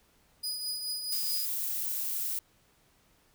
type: tone with tremolo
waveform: sawtooth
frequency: 4957 Hz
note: D#8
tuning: 7 cents flat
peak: -28 dBFS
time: 0.43-1.46 s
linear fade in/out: 10 ms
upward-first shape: triangle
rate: 4.7 Hz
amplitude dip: 50%
type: noise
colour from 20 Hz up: violet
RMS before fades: -33 dBFS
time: 1.12-2.39 s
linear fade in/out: 2 ms
effects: pink hiss -66 dBFS RMS until 3.34 s